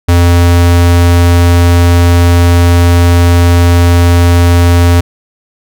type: tone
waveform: square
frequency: 86.7 Hz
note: F2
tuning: 12 cents flat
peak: -4 dBFS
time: 0.08-5.01 s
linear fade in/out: 10 ms
effects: none